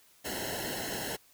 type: noise with comb filter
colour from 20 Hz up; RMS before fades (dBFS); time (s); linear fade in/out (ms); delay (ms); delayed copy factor
pink; -36; 0.24-1.17; 20; 0.84; -0.95
effects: white hiss -62 dBFS RMS until 1.33 s